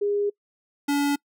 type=tone pair in turn; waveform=sine / square; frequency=408.5 / 285.5 Hz; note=G#4 / D4; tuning=-29 / -49 cents; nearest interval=tritone; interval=620 cents; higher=first; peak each=-21 / -21 dBFS; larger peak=neither; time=0.01-0.3 / 0.88-1.16 s; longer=first; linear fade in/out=10 ms; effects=noise-tail reverb RT60 0.1 s tail -25 dB re dry